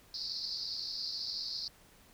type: band-pass noise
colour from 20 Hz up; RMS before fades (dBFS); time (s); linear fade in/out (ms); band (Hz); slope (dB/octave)
white; -39; 0.14-1.68; 2; 4200 to 5100; 96
effects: pink hiss -61 dBFS RMS until 2.13 s